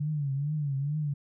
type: tone with vibrato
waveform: sine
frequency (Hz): 144.3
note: D3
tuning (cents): -30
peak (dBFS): -27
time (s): 0-1.14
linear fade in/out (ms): 10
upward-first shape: triangle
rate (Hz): 2.3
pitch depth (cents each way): 130
effects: none